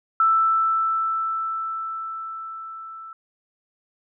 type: tone with level ramp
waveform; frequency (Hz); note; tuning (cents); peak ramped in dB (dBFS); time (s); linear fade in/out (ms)
sine; 1324; E6; +7; -14 to -36; 0.2-3.13; 2
effects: none